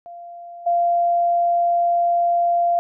sine tone with level steps, 692 Hz, F5, 16 cents flat, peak -34 / -15 dBFS, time 0.06-2.79 s, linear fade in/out 0 ms, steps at 0.66 s, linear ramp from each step 10 ms, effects none

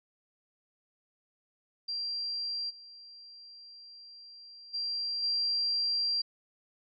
sine tone with level steps, 4738 Hz, D8, 14 cents sharp, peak -32 / -48 / -31 / -27 dBFS, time 1.88-6.22 s, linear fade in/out 10 ms, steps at 2.69 / 4.73 / 5.22 s, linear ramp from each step 20 ms, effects none

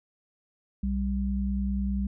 sine tone pair together, 62.4 / 197.42 Hz, B1 / G3, +19 / +13 cents, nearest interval octave + minor sixth, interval 1994 cents, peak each -28 dBFS, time 0.83-2.07 s, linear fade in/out 5 ms, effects none

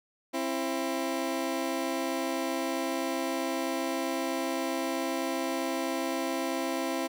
20% pulse tone pair together, 266.3 / 334 Hz, C4 / E4, +31 / +23 cents, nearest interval major third, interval 392 cents, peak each -27 dBFS, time 0.33-7.08 s, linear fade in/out 20 ms, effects none

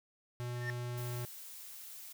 square tone, 121.9 Hz, B2, 22 cents flat, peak -38 dBFS, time 0.4-1.25 s, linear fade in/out 0 ms
triangle tone with exponential growth, 1812 Hz, A#6, 50 cents flat, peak -32 dBFS, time 0.5-0.7 s, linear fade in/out 0 ms, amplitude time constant 42 ms
blue noise, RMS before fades -49 dBFS, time 0.97-2.13 s, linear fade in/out 10 ms
effects none

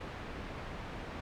pink low-pass noise, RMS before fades -43 dBFS, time 0-1.21 s, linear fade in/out 10 ms, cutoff 2400 Hz, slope 12 dB/octave, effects none

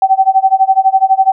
sine tone with tremolo, 768 Hz, G5, 36 cents flat, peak -3 dBFS, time 0.02-1.32 s, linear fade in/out 2 ms, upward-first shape sine, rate 12 Hz, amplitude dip 95%, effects none

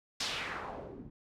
white noise with low-pass filter sweep, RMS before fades -40 dBFS, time 0.2-1.1 s, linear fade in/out 5 ms, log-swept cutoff 5500 to 200 Hz, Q 1.8, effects none

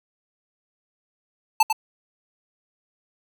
square tone with echo, 880 Hz, A5, in tune, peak -13 dBFS, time 1.6-1.63 s, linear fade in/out 5 ms, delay 98 ms, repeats 1, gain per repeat -7 dB, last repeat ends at 1.728 s, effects none

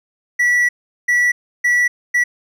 triangle tone bursts at uneven times, 1949 Hz, B6, 23 cents flat, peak -10 dBFS, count 4, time 0.39-0.69 / 1.08-1.32 / 1.64-1.88 / 2.14-2.24 s, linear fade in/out 10 ms, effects none

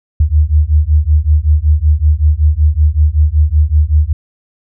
sine beating tone pair, 73.42 / 78.72 Hz, D2 / D#2, 0 / +21 cents, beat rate 5.3 Hz, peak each -10 dBFS, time 0.2-4.13 s, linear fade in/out 5 ms, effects none

